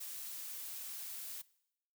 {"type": "noise", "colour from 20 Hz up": "blue", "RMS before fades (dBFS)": -45, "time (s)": [0, 1.42], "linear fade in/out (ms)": 10, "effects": ["noise-tail reverb RT60 0.8 s tail -21 dB re dry"]}